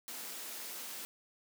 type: high-pass noise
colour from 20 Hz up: white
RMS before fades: -44 dBFS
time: 0.08-1.05 s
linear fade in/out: 0 ms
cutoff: 170 Hz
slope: 48 dB/octave
effects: none